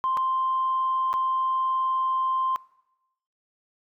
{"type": "tone with dropouts", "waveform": "sine", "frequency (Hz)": 1046.5, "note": "C6", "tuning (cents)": 0, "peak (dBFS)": -21, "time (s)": [0.04, 2.56], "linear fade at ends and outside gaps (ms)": 0, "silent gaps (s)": [[0.17, 0.173], [1.13, 1.139]], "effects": ["noise-tail reverb RT60 0.9 s tail -22 dB re dry", "tanh soft clip ceiling -17 dBFS"]}